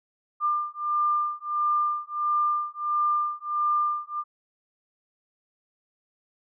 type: beating tone pair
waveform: sine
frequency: 1196 / 1197.5 Hz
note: D6 / D6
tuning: +31 / +33 cents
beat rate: 1.5 Hz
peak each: -26 dBFS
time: 0.4-4.24 s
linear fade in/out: 50 ms
effects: none